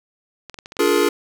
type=clicks; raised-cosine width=0.2 ms; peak=-19 dBFS; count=10; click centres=0.497 / 0.543 / 0.588 / 0.659 / 0.721 / 0.768 / 0.81 / 0.857 / 0.98 / 1.057 s
type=chord; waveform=square; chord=Bb dominant seventh; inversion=first; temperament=just; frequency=291.4 / 349.6 / 419.5 / 466.2 Hz; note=D4 / F4 / Ab4 / Bb4; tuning=-13 / +2 / +17 / 0 cents; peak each=-23 / -21 / -19 / -22 dBFS; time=0.79-1.09 s; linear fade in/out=5 ms
effects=none